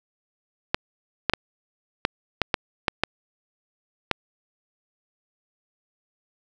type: clicks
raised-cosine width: 0.3 ms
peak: -3 dBFS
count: 9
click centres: 0.745 / 1.297 / 1.336 / 2.051 / 2.417 / 2.542 / 2.882 / 3.036 / 4.113 s
effects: none